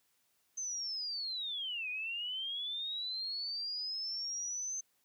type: linear two-way sweep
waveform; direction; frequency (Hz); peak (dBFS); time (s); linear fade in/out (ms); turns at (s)
sine; down then up; 6272 to 2449 to 6272; -36; 0.57-4.81; 10; 1.89
effects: white hiss -75 dBFS RMS until 5.04 s + high-pass 60 Hz 12 dB/octave